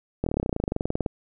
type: slowing click train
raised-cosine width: 2 ms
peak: -11 dBFS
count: 23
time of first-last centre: 0.24-1.062 s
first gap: 24 ms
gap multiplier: 1.04
effects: none